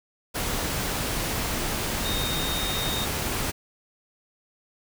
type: tone in noise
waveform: sine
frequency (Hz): 3704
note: A#7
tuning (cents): -12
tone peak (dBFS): -30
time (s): 2.04-3.06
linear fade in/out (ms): 20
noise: pink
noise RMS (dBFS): -28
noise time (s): 0.34-3.52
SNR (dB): -5
effects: none